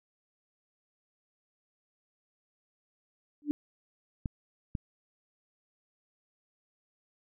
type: tone with exponential growth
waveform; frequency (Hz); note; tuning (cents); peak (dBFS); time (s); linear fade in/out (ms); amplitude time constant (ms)
sine; 293.7; D4; 0; -21; 3.42-3.51; 0; 18
type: clicks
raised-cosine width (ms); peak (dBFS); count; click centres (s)
5; -20; 2; 4.258 / 4.752
effects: none